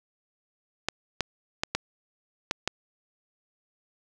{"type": "clicks", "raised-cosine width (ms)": 0.2, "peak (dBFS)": -8, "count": 6, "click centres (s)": [0.886, 1.207, 1.635, 1.75, 2.511, 2.676], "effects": []}